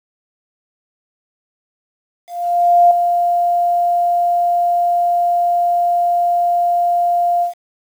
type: tone with ADSR envelope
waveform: sine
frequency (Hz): 698.5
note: F5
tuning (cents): 0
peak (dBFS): -5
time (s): 2.27-7.54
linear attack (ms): 640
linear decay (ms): 3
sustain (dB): -7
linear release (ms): 120
effects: 7-bit

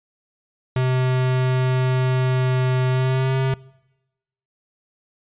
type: tone with pitch glide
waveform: square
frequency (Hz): 128.6 to 132.52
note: C3 to C3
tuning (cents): -30 to +22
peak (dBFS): -18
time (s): 0.76-3.54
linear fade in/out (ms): 2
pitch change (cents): +52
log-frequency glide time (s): 2.9-3.36
effects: noise-tail reverb RT60 1.0 s tail -23 dB re dry + resampled to 8000 Hz

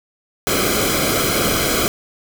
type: noise with comb filter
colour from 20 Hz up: pink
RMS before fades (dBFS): -18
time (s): 0.47-1.88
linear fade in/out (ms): 0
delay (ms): 1.1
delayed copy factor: -0.75
effects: none

